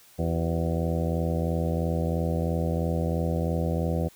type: harmonic tone with a mistuned harmonic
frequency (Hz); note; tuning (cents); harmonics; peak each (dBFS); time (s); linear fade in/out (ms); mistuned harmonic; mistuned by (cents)
83; E2; +12; 1 / 2 / 3 / 4 / 5 / 6 / 7 / 8 / 9; -28 / -28 / -35 / -36 / -38 / -33 / -36 / -39 / -40; 0.18-4.09; 20; 5; -100
effects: white hiss -55 dBFS RMS until 4.15 s